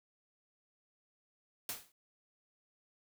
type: noise with exponential decay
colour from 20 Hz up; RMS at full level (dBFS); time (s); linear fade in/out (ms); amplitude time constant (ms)
white; -36; 1.69-1.92; 2; 50
effects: none